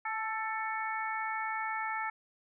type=harmonic tone with a mistuned harmonic; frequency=442.7 Hz; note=A4; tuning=11 cents sharp; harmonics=2 / 3 / 4 / 5; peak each=-36 / -38 / -39 / -40 dBFS; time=0.05-2.1 s; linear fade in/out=5 ms; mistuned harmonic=2; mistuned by=-19 cents; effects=none